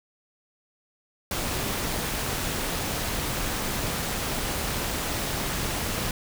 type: noise with amplitude modulation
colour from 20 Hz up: pink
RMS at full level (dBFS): -27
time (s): 1.31-6.11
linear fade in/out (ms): 2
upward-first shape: sine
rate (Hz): 212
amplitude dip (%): 40
effects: none